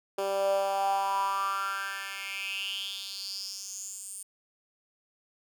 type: tone with high-pass filter sweep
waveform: 10% pulse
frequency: 196 Hz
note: G3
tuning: in tune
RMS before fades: -32 dBFS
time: 0.18-4.23 s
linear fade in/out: 5 ms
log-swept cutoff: 460 to 9200 Hz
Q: 6.5
effects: none